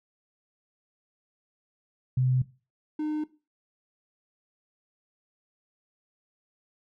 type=tone pair in turn; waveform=sine / triangle; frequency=128.2 / 304.9 Hz; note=C3 / D#4; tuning=-35 / -35 cents; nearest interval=octave + minor third; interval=1500 cents; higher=second; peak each=-21 / -25 dBFS; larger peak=first; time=2.17-2.42 / 2.99-3.24 s; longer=neither; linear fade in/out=5 ms; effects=noise-tail reverb RT60 0.3 s tail -17 dB re dry